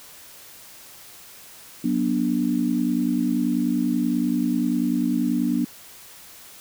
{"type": "chord", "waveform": "sine", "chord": "B minor", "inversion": "second", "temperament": "equal with one note detuned", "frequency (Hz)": [185, 243.4, 293.7], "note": ["F#3", "B3", "D4"], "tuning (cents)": [0, -25, 0], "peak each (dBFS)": [-27, -22, -24], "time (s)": [1.84, 5.65], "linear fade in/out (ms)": 5, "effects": ["white hiss -45 dBFS RMS until 6.6 s"]}